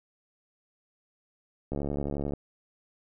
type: click train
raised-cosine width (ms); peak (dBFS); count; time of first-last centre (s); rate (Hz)
2; -19; 45; 1.72-2.336; 71.4
effects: none